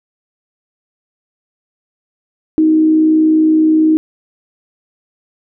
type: tone with frequency modulation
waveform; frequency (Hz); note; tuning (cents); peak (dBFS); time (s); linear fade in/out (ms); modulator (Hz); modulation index
sine; 314.3; D#4; +18; -7; 2.58-3.97; 0; 61.1; 0.23
effects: none